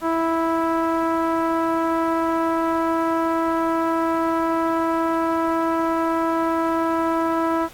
sawtooth tone with low-pass filter, 328.7 Hz, E4, 5 cents flat, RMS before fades -21 dBFS, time 0.01-7.69 s, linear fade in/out 50 ms, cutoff 1200 Hz, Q 2.8, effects pink hiss -45 dBFS RMS until 7.73 s + AAC 64 kbps

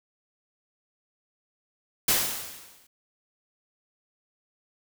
white noise with exponential decay, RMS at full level -20 dBFS, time 2.08-2.87 s, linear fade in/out 5 ms, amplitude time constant 170 ms, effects none

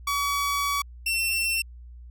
sawtooth tone pair in turn, 1136 / 2702 Hz, C#6 / E7, +42 / +42 cents, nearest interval octave + minor third, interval 1500 cents, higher second, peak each -20 dBFS, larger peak neither, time 0.07-0.82 / 1.06-1.62 s, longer first, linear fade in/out 5 ms, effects added 60 Hz sine -41 dBFS peak until 2.1 s

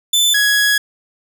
sawtooth tone pair in turn, 3520 / 1670.4 Hz, A7 / G#6, 0 / +10 cents, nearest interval octave + minor second, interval 1290 cents, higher first, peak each -8 dBFS, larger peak neither, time 0.13-0.34 / 0.34-0.78 s, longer second, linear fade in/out 5 ms, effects none

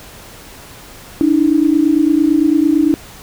sine tone pair together, 291.3 / 320.2 Hz, D4 / D#4, -14 / +50 cents, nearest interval major second, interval 164 cents, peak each -12 dBFS, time 1.21-2.94 s, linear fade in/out 0 ms, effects pink hiss -37 dBFS RMS until 3.22 s

